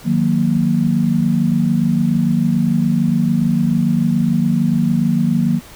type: chord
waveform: sine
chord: D# minor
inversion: none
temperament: equal with one note detuned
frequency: 155.56 / 182.45 / 233.1 Hz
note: D#3 / F#3 / A#3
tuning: 0 / -24 / 0 cents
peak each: -18 / -17 / -16 dBFS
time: 0.04-5.61 s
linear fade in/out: 50 ms
effects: pink hiss -40 dBFS RMS until 5.75 s